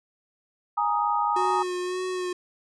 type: chord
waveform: sine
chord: Ab suspended second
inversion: none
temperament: just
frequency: 830.6 / 934.4 / 1245.9 Hz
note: Ab5 / Bb5 / Eb6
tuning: 0 / +4 / +2 cents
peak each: -26 dBFS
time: 0.77-1.63 s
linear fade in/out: 10 ms
type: tone with vibrato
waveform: square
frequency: 364.7 Hz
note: F#4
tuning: 25 cents flat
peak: -28 dBFS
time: 1.36-2.33 s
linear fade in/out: 5 ms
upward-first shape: sine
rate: 1.8 Hz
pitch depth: 25 cents each way
effects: resampled to 22050 Hz